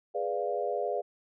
sine chord, G# diminished seventh, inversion none, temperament equal, 415.3 / 493.9 / 587.3 / 698.5 Hz, G#4 / B4 / D5 / F5, 0 / 0 / 0 / 0 cents, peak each -34 dBFS, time 0.14-1.02 s, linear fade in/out 20 ms, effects none

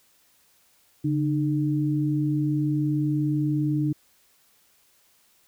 sine tone pair together, 143.14 / 303.3 Hz, D3 / D#4, -44 / -44 cents, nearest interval octave + minor second, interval 1300 cents, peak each -24 dBFS, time 1.04-3.93 s, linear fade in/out 10 ms, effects white hiss -62 dBFS RMS until 5.47 s

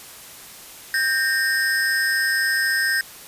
square ring-modulated tone, 1709 Hz, G#6, 49 cents sharp, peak -16 dBFS, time 0.94-3.01 s, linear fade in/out 2 ms, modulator 128 Hz, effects white hiss -41 dBFS RMS until 3.27 s + resampled to 32000 Hz

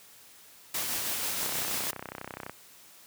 white noise with tremolo, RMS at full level -31 dBFS, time 0.74-1.91 s, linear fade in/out 5 ms, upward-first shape sine, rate 6.2 Hz, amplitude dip 25%
click train, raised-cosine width 0.5 ms, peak -22 dBFS, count 35, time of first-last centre 1.43-2.496 s, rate 31.9 Hz
effects white hiss -54 dBFS RMS until 3.06 s + high-pass 80 Hz 12 dB/octave

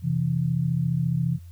sine tone pair together, 130.81 / 165.29 Hz, C3 / E3, 0 / +5 cents, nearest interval major third, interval 405 cents, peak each -24 dBFS, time 0.02-1.39 s, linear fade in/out 50 ms, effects added 86 Hz sine -40 dBFS peak until 1.51 s + white hiss -62 dBFS RMS until 1.51 s

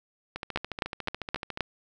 two click trains, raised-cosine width 0.3 ms, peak -18 / -10 dBFS, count 18 / 5, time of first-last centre 0.36-1.574 / 0.56-1.607 s, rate 14 / 3.82 Hz, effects none

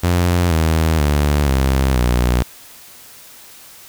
sawtooth tone with pitch steps, 88 / 80.23 / 73.15 / 66.69 / 60.8 Hz, F2 / E2 / D2 / C2 / B1, +14 / -46 / -6 / +34 / -26 cents, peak -9 dBFS, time 0.03-2.43 s, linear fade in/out 10 ms, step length 480 ms, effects white hiss -41 dBFS RMS until 3.88 s

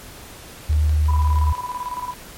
sine tone, 76 Hz, D#2, 40 cents flat, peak -14 dBFS, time 0.69-1.53 s, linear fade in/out 10 ms
click train, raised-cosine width 0.2 ms, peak -23 dBFS, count 7, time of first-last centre 0.73-1.717 s, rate 6.08 Hz
sine tone with tremolo, 991 Hz, B5, 6 cents sharp, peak -23 dBFS, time 1.08-2.14 s, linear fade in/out 10 ms, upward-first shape square, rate 18 Hz, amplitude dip 65%
effects pink hiss -40 dBFS RMS until 2.37 s + MP3 64 kbps

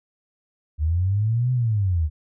sine linear two-way sweep, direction up then down, 73 to 128.3 to 73 Hz, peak -18 dBFS, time 0.78-2.1 s, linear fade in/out 50 ms, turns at 1.52 s, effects none

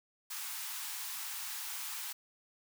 white high-pass noise, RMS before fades -41 dBFS, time 0.3-2.13 s, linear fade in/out 10 ms, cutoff 790 Hz, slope 96 dB/octave, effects none

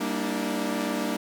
sawtooth chord, E half-diminished seventh, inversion first, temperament equal with one note detuned, 196 / 233.1 / 293.7 / 321.2 Hz, G3 / Bb3 / D4 / E4, 0 / 0 / 0 / -45 cents, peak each -29 / -27 / -27 / -30 dBFS, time 0-1.17 s, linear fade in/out 10 ms, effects none

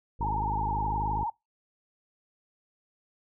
harmonic tone, 51.91 Hz, G#1, in tune, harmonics 1 / 2 / 3 / 4 / 5 / 6 / 7 / 8 / 9, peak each -33 / -36 / -40 / -44 / -45 / -46 / -48 / -51 / -51 dBFS, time 0.19-1.24 s, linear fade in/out 10 ms
sine tone with vibrato, 883 Hz, A5, 6 cents sharp, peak -28 dBFS, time 0.21-1.3 s, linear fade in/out 5 ms, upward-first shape sine, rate 19 Hz, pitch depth 120 cents each way
effects noise-tail reverb RT60 0.2 s tail -23 dB re dry

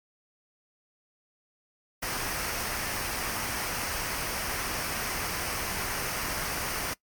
pink noise with comb filter, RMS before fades -32 dBFS, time 2.02-6.94 s, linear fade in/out 10 ms, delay 0.27 ms, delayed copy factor -0.5, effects noise-tail reverb RT60 0.1 s tail -21 dB re dry + MP3 96 kbps

